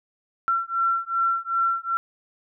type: beating tone pair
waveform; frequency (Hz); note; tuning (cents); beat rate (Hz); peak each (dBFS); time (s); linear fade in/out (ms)
sine; 1355 / 1357.6; E6 / F6; +47 / -49; 2.6; -24; 0.48-1.97; 0
effects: none